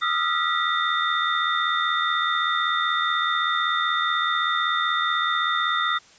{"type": "tone cluster", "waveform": "sine", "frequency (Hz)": [1224, 1300, 1385, 1944, 3621], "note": ["D#6", "E6", "F6", "B6", "A7"], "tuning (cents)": [-29, -24, -15, -28, 49], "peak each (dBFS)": -27, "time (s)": [0.01, 5.99], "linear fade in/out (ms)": 20, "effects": ["white hiss -52 dBFS RMS until 6.18 s", "resampled to 16000 Hz"]}